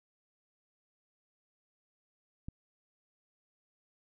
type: click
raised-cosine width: 5 ms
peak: -28 dBFS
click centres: 2.485 s
effects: none